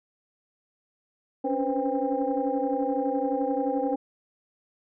sine tone cluster, 273.7 / 285.3 / 495.1 / 526 / 800 Hz, C#4 / C#4 / B4 / C5 / G5, -22 / +50 / +4 / +9 / +35 cents, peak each -30 dBFS, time 1.44-3.96 s, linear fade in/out 10 ms, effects tanh soft clip ceiling -14 dBFS

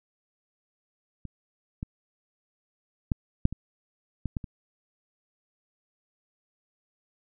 clicks, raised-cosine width 5 ms, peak -26 / -20 / -12 / -7 / -22 / -17 / -17 / -25 dBFS, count 8, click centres 1.253 / 1.829 / 3.118 / 3.454 / 3.526 / 4.257 / 4.368 / 4.442 s, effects none

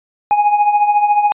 triangle tone with tremolo, 829 Hz, G#5, 3 cents flat, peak -5 dBFS, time 0.31-1.32 s, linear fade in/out 0 ms, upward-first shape triangle, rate 14 Hz, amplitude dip 70%, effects resampled to 8000 Hz

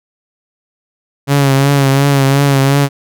sawtooth tone with vibrato, 138.59 Hz, C#3, in tune, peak -4 dBFS, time 1.27-2.89 s, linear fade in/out 50 ms, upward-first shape triangle, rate 2.8 Hz, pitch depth 51 cents each way, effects none

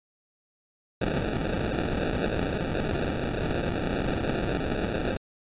blue noise with sample-and-hold, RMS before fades -28 dBFS, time 1.01-5.17 s, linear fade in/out 5 ms, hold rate 1050 Hz, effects resampled to 8000 Hz

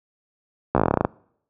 slowing click train, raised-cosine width 1 ms, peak -3 dBFS, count 13, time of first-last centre 0.75-1.049 s, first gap 14 ms, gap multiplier 1.1, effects noise-tail reverb RT60 0.7 s tail -26 dB re dry + high-pass 80 Hz 12 dB/octave

